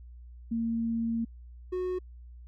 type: tone pair in turn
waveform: sine / triangle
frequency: 229.2 / 366 Hz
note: A#3 / F#4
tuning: -29 / -19 cents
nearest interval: minor sixth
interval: 810 cents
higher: second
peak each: -27 dBFS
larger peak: neither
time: 0.51-1.25 / 1.72-1.99 s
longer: first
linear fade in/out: 10 ms
effects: added 60 Hz sine -45 dBFS peak until 2.47 s